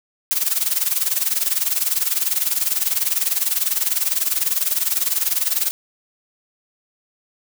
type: noise with tremolo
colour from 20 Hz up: blue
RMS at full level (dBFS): -17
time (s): 0.31-5.71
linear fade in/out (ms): 0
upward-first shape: sine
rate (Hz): 20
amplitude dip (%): 80
effects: none